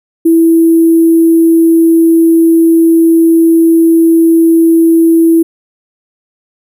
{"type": "tone with sample-and-hold", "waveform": "sine", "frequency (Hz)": 329.6, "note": "E4", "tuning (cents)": 0, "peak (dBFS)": -3, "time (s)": [0.25, 5.43], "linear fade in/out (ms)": 10, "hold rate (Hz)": 11025, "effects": []}